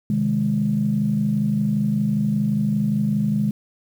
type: chord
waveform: sine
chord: Ab major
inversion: first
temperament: equal with one note detuned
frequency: 130.44 / 155.56 / 207.7 Hz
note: C3 / Eb3 / Ab3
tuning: -5 / 0 / 0 cents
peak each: -25 / -24 / -19 dBFS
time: 0.1-3.51 s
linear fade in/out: 2 ms
effects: tanh soft clip ceiling -9 dBFS + 8-bit